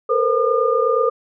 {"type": "tone cluster", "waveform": "sine", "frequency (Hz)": [448.5, 476.8, 519, 1210], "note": ["A4", "A#4", "C5", "D#6"], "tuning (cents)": [33, 39, -14, -49], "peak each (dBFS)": -20, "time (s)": [0.09, 1.1], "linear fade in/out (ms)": 10, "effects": []}